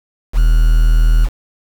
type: tone with quantisation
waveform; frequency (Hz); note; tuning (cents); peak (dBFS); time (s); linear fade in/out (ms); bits
triangle; 40.03; D#1; +50; -5; 0.33-1.29; 50; 5
effects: none